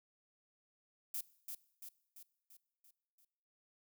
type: noise with echo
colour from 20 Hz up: violet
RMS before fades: -40 dBFS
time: 1.14-1.21 s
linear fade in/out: 5 ms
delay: 340 ms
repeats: 6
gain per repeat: -5 dB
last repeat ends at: 3.25 s
effects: noise-tail reverb RT60 0.9 s tail -21 dB re dry